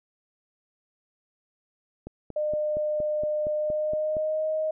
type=click train; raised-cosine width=2 ms; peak=-24 dBFS; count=10; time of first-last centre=2.07-4.168 s; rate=4.29 Hz
type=tone with pitch glide; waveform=sine; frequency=605 to 625.3 Hz; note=D#5 to D#5; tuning=-49 to +8 cents; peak=-24 dBFS; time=2.36-4.71 s; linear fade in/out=5 ms; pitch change=+57 cents; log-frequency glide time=3.54-4.48 s
effects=none